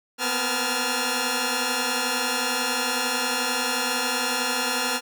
10% pulse tone cluster, 242.5 / 253.6 / 473.2 / 857 / 1392 Hz, B3 / B3 / A#4 / A5 / F6, -31 / +46 / +26 / -46 / -6 cents, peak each -28 / -21 / -24 / -21 / -19 dBFS, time 0.18-5.01 s, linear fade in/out 50 ms, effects none

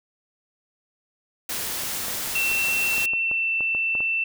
white noise, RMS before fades -29 dBFS, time 1.49-3.06 s, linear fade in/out 5 ms
clicks, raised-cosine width 1 ms, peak -23 dBFS, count 12, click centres 1.835 / 2.083 / 2.275 / 2.516 / 2.685 / 2.981 / 3.135 / 3.314 / 3.607 / 3.749 / 3.952 / 4.005 s
sine tone with pitch glide, 2702 to 2674 Hz, E7 to E7, +42 to +24 cents, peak -21 dBFS, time 2.35-4.24 s, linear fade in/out 5 ms, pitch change -18 cents, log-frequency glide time 3.07-3.53 s
effects none

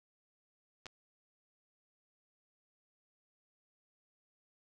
clicks, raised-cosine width 0.2 ms, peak -29 dBFS, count 2, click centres 0.858 / 0.866 s, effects none

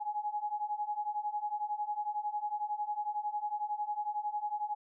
sine beating tone pair, 830.6 / 841.6 Hz, G#5 / G#5, 0 / +23 cents, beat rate 11 Hz, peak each -37 / -35 dBFS, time 0-4.75 s, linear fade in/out 20 ms, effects none

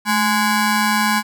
20% pulse ring-modulated tone, 624 Hz, D#5, 5 cents sharp, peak -7 dBFS, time 0.05-1.23 s, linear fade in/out 50 ms, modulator 408 Hz, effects none

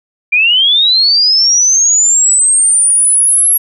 sine linear sweep, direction up, 2350 to 11350 Hz, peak -6 dBFS, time 0.32-3.58 s, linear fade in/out 10 ms, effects none

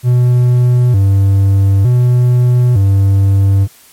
triangle tone with vibrato, 110 Hz, A2, in tune, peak -4 dBFS, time 0.03-3.68 s, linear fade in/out 50 ms, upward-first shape square, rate 0.55 Hz, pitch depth 200 cents each way, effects white hiss -43 dBFS RMS until 3.92 s + MP3 64 kbps

